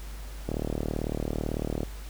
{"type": "click train", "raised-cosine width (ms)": 2, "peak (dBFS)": -16, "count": 52, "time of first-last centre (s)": [0.49, 1.832], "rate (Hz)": 38, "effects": ["added 50 Hz sine -37 dBFS peak until 2.09 s", "pink hiss -48 dBFS RMS until 2.09 s"]}